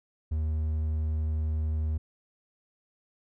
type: tone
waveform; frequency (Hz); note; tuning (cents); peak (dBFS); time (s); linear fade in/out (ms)
triangle; 77.78; D#2; 0; -24; 0.31-1.98; 10
effects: none